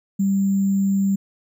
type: tone with sample-and-hold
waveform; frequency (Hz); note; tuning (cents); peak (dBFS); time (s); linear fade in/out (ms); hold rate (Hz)
sine; 196; G3; 0; -16; 0.19-1.16; 10; 7350
effects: none